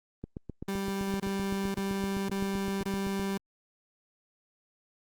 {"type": "click train", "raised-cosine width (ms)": 3, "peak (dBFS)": -24, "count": 24, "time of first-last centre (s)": [0.24, 3.196], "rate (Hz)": 7.78}
{"type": "tone bursts", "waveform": "30% pulse", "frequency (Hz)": 196, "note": "G3", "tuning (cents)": 0, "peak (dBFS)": -27, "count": 5, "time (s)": [0.68, 3.376], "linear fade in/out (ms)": 5, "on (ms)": 520, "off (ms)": 24}
{"effects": ["Opus 24 kbps"]}